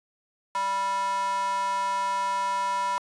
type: tone with high-pass filter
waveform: square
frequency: 196 Hz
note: G3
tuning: in tune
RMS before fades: -27 dBFS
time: 0.55-2.98 s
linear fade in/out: 0 ms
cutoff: 960 Hz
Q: 5.6
effects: resampled to 22050 Hz

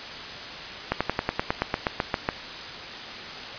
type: slowing click train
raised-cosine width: 0.5 ms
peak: -7 dBFS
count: 13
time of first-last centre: 0.92-2.289 s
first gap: 86 ms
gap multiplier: 1.05
effects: white hiss -36 dBFS RMS until 3.58 s + resampled to 11025 Hz

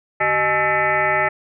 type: tone with frequency modulation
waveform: sine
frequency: 1318.5 Hz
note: E6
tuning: in tune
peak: -15 dBFS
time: 0.2-1.29 s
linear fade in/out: 10 ms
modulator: 234 Hz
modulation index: 3.7
effects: none

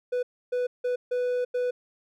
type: tone bursts at uneven times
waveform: triangle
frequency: 494.9 Hz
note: B4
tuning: 4 cents sharp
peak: -22 dBFS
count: 5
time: 0.12-0.23 / 0.52-0.67 / 0.84-0.96 / 1.11-1.45 / 1.54-1.71 s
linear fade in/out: 10 ms
effects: none

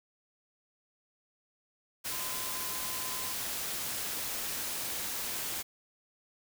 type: tone in noise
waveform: sine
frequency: 1026 Hz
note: C6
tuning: 34 cents flat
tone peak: -45 dBFS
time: 2.11-3.34 s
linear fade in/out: 20 ms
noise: white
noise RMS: -36 dBFS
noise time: 2.04-5.63 s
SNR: -12 dB
effects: none

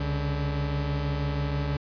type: tone pair together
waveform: 40% pulse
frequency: 68.8 / 143.82 Hz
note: C#2 / D3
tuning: -12 / -36 cents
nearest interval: octave + minor second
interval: 1276 cents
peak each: -29 / -27 dBFS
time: 0-1.77 s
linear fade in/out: 5 ms
effects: resampled to 11025 Hz

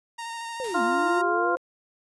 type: tone with vibrato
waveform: sawtooth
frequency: 925 Hz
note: A#5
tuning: 14 cents flat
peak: -29 dBFS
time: 0.18-1.22 s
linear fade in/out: 10 ms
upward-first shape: square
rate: 13 Hz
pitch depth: 14 cents each way
type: linear two-way sweep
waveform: sine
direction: down then up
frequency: 544 to 218.5 to 521 Hz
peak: -29 dBFS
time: 0.6-1.57 s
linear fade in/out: 0 ms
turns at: 0.82 s
type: noise with exponential decay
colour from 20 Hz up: white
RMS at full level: -40 dBFS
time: 0.64-1.38 s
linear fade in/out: 2 ms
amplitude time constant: 160 ms
type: harmonic tone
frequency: 349.2 Hz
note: F4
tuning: in tune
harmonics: 1 / 2 / 3 / 4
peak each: -27 / -27 / -27 / -27 dBFS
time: 0.74-1.56 s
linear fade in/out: 10 ms
effects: resampled to 24000 Hz

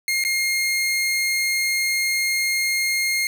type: tone with dropouts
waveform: sawtooth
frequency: 2132 Hz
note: C7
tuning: 32 cents sharp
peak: -16 dBFS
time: 0.08-3.27 s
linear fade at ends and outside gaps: 1 ms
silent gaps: 0.239-0.249 s
effects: none

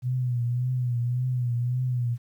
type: tone with vibrato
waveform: sine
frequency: 123.47 Hz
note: B2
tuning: in tune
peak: -23 dBFS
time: 0.02-2.18 s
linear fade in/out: 50 ms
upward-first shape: triangle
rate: 1.8 Hz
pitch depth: 70 cents each way
effects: 10-bit

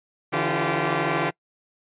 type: tone cluster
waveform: 10% pulse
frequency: 144.9 / 166.3 / 345.7 / 386.8 Hz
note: D3 / E3 / F4 / G4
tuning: -23 / +16 / -18 / -23 cents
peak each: -19 dBFS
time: 0.32-1.31 s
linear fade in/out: 20 ms
effects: noise-tail reverb RT60 0.1 s tail -25 dB re dry + resampled to 8000 Hz

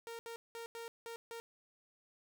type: tone bursts at uneven times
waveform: sawtooth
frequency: 462.3 Hz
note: A#4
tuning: 14 cents flat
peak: -40 dBFS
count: 6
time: 0.07-0.19 / 0.26-0.36 / 0.55-0.66 / 0.75-0.88 / 1.06-1.16 / 1.31-1.4 s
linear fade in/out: 0 ms
effects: 12-bit

